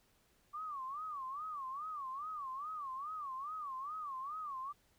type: tone with vibrato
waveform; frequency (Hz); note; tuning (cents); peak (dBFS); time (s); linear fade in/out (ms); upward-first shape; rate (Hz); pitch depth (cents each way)
sine; 1149; D6; -38; -40; 0.53-4.73; 20; sine; 2.4; 180
effects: pink hiss -72 dBFS RMS until 4.98 s